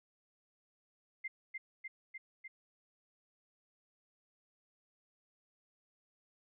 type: tone with echo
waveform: sine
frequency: 2089 Hz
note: C7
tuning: 3 cents flat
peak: -37 dBFS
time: 1.24-1.28 s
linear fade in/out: 10 ms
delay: 300 ms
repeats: 4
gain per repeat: -2 dB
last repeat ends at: 2.48 s
effects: none